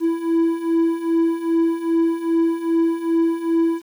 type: beating tone pair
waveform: triangle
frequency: 329.6 / 332.1 Hz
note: E4 / E4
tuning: 0 / +13 cents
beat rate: 2.5 Hz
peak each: -20 / -16 dBFS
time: 0-3.82 s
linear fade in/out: 50 ms
effects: 8-bit